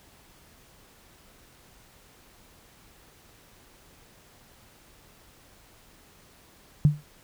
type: tone with exponential decay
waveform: sine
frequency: 148.4 Hz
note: D3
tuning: 18 cents sharp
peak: -11 dBFS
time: 6.85-7.03 s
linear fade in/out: 0 ms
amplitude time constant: 37 ms
effects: pink hiss -56 dBFS RMS until 7.23 s